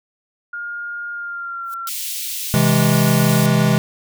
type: tone with pitch glide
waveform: sine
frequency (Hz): 1417 to 1363.2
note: F6 to F6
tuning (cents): +25 to -42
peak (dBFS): -25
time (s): 0.53-1.89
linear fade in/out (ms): 5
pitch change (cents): -67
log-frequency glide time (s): 1.12-1.73
type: noise with exponential growth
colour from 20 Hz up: violet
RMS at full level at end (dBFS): -33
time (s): 1.62-1.74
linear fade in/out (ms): 0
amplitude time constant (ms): 26
type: high-pass noise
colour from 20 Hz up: white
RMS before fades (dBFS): -26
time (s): 1.87-3.46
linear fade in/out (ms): 2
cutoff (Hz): 2600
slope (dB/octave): 24
type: chord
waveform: square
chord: C augmented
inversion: none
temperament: equal with one note detuned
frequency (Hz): 130.81 / 162.36 / 207.7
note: C3 / E3 / G#3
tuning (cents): 0 / -26 / 0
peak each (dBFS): -18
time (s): 2.54-3.78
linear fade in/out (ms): 0
effects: none